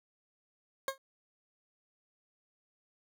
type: tone with exponential decay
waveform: 20% pulse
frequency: 539 Hz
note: C#5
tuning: 49 cents flat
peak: -23 dBFS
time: 0.88-0.98 s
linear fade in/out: 1 ms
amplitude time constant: 21 ms
effects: none